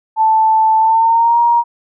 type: tone with pitch glide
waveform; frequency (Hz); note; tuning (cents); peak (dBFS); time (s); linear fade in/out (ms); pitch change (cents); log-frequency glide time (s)
sine; 880 to 943.2; A5 to A#5; 0 to +20; -8; 0.16-1.64; 50; +120; 0.78-1.39
effects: none